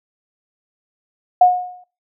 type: tone with exponential decay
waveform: sine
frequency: 724 Hz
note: F#5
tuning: 38 cents flat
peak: -4 dBFS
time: 1.41-1.84 s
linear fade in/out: 5 ms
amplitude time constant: 93 ms
effects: noise-tail reverb RT60 0.3 s tail -20 dB re dry